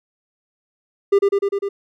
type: tone with echo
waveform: triangle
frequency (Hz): 399.3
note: G4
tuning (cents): +32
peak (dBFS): -8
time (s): 1.12-1.19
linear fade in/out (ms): 10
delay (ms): 100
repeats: 5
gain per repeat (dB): -2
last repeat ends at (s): 1.69
effects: none